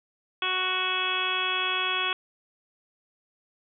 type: harmonic tone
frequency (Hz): 370.7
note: F#4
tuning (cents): +3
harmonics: 1 / 2 / 3 / 4 / 5 / 6 / 7 / 8 / 9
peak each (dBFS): -38 / -39 / -31 / -33 / -40 / -37 / -30 / -38 / -30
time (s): 0.42-2.13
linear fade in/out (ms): 2
effects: none